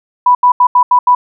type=tone bursts at uneven times; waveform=sine; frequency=987.8 Hz; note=B5; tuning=in tune; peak=-4 dBFS; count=6; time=0.26-0.35 / 0.43-0.52 / 0.6-0.67 / 0.75-0.83 / 0.91-0.99 / 1.07-1.15 s; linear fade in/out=5 ms; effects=none